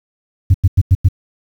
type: tone bursts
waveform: sine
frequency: 93.3 Hz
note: F#2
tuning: 15 cents sharp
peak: -3 dBFS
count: 5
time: 0.5-1.087 s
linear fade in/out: 10 ms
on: 43 ms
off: 93 ms
effects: tanh soft clip ceiling -3 dBFS + 7-bit